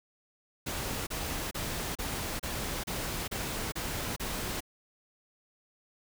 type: noise bursts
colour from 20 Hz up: pink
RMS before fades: -35 dBFS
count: 9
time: 0.66-4.606 s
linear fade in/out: 10 ms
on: 410 ms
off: 32 ms
effects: none